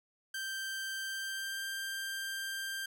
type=tone with pitch glide; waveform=sawtooth; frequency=1568 to 1581.6 Hz; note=G6 to G6; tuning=0 to +15 cents; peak=-33 dBFS; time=0.34-2.86 s; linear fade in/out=5 ms; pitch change=+15 cents; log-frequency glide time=1.01-1.66 s; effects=12-bit